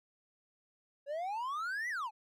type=exponential two-way sweep; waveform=triangle; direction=up then down; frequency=548 to 2017 to 808 Hz; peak=-33 dBFS; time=1.06-2.11 s; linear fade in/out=50 ms; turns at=1.89 s; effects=none